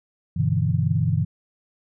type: chord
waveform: sine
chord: E minor seventh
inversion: first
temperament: equal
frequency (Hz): 98 / 123.47 / 146.83 / 164.81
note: G2 / B2 / D3 / E3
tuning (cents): 0 / 0 / 0 / 0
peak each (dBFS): -24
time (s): 0.36-1.25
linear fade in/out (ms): 10
effects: none